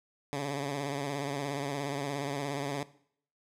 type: tone with vibrato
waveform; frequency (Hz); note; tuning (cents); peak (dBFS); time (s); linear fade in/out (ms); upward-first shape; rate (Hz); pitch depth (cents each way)
10% pulse; 141.3; C#3; +34; -24; 0.33-2.83; 0; triangle; 17; 76
effects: noise-tail reverb RT60 0.6 s tail -18 dB re dry + low-pass 10000 Hz 12 dB/octave

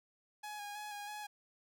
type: tone with vibrato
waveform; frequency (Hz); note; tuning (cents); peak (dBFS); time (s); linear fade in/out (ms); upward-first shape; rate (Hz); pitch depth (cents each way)
sawtooth; 830.6; G#5; 0; -39; 0.43-1.27; 10; square; 3.1; 21
effects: none

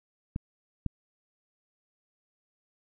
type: clicks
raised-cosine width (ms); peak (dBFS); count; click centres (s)
5; -19 / -17; 2; 0.361 / 0.863
effects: none

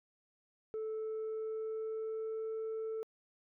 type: tone with pitch glide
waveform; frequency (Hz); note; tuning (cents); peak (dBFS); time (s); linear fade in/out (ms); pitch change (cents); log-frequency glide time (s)
sine; 437.8 to 442.6; A4 to A4; -9 to +10; -34; 0.74-3.03; 0; +19; 0.95-2.53
effects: tanh soft clip ceiling -35 dBFS

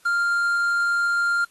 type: tone with quantisation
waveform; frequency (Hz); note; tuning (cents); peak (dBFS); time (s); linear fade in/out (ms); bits
triangle; 1396; F6; -1; -17; 0.05-1.45; 10; 7
effects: white hiss -58 dBFS RMS until 1.5 s + AAC 32 kbps

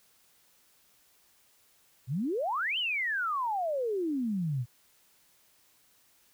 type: exponential two-way sweep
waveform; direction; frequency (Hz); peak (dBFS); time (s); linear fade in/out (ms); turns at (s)
sine; up then down; 114.4 to 3136 to 114.4; -28; 2.07-4.66; 50; 2.78
effects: white hiss -65 dBFS RMS until 6.33 s

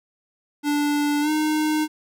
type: tone with pitch glide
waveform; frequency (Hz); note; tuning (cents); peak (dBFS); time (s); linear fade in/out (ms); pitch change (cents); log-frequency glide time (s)
square; 292.4 to 307.3; D4 to D#4; -7 to -21; -20; 0.63-1.88; 50; +86; 1.21-1.3
effects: none

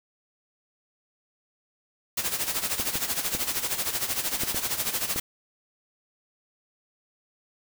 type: noise with tremolo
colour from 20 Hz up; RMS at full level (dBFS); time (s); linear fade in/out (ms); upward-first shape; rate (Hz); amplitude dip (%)
white; -26; 2.17-5.2; 5; sine; 13; 70
type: clicks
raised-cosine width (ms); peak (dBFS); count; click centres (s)
2; -19; 6; 2.798 / 2.956 / 3.35 / 4.435 / 4.546 / 5.161
effects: none

